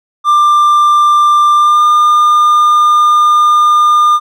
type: tone with pitch glide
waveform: triangle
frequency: 1188 to 1207.4 Hz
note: D6 to D6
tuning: +20 to +48 cents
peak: -3 dBFS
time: 0.24-4.2 s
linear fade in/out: 50 ms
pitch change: +28 cents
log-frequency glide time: 1.54-1.84 s
effects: none